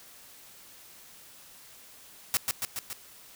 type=noise with echo; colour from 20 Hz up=white; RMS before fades=-25 dBFS; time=2.34-2.37 s; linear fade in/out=0 ms; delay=140 ms; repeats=4; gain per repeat=-3 dB; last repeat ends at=2.93 s; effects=white hiss -52 dBFS RMS until 3.35 s